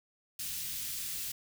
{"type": "band-stop noise", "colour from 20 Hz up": "white", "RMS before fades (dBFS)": -38, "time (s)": [0.39, 1.32], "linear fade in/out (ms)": 5, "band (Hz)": [160, 2700], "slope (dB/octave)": 12, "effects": []}